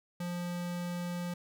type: tone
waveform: square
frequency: 175.5 Hz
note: F3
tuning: 9 cents sharp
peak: -35 dBFS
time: 0.2-1.34 s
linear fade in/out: 5 ms
effects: none